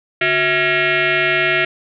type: tone with frequency modulation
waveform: sine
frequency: 144.4 Hz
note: D3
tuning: 29 cents flat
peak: -13 dBFS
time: 0.21-1.65 s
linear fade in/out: 5 ms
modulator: 509 Hz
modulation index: 5.2
effects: none